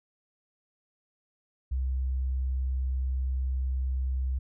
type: tone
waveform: sine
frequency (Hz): 64.9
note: C2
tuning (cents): -13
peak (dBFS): -26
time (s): 1.71-4.39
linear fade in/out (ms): 10
effects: none